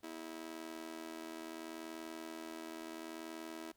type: tone with amplitude modulation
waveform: sawtooth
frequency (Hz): 324.7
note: E4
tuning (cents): -26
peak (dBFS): -37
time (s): 0.03-3.72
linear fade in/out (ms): 10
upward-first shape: sine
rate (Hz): 80.7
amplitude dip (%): 90
effects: pink hiss -75 dBFS RMS until 3.76 s